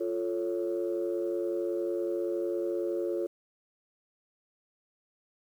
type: chord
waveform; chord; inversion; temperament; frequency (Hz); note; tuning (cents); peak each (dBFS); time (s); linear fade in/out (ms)
sine; F augmented; none; equal; 349.2 / 440 / 554.4; F4 / A4 / C#5; 0 / 0 / 0; -30 / -34 / -34; 0-3.27; 10
effects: tanh soft clip ceiling -21 dBFS + 10-bit